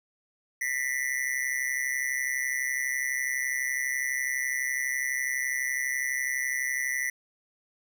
square tone with amplitude modulation, 1975.5 Hz, B6, in tune, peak -24 dBFS, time 0.61-7.1 s, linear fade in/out 5 ms, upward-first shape sine, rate 132 Hz, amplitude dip 90%, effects none

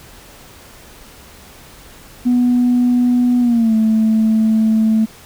sine tone with pitch glide, 245.7 to 220.2 Hz, B3 to A3, -9 to +2 cents, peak -9 dBFS, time 2.25-5.06 s, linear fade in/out 20 ms, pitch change -189 cents, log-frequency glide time 3.4-3.74 s, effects tanh soft clip ceiling -7 dBFS + pink hiss -41 dBFS RMS until 5.25 s

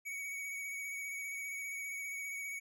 square tone with vibrato, 2246 Hz, C#7, 22 cents sharp, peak -40 dBFS, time 0.05-2.6 s, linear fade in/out 20 ms, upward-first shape triangle, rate 15 Hz, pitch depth 30 cents each way, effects none

